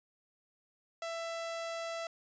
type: tone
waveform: sawtooth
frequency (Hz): 665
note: E5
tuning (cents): +15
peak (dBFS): -33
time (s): 1.02-2.07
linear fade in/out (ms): 2
effects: resampled to 16000 Hz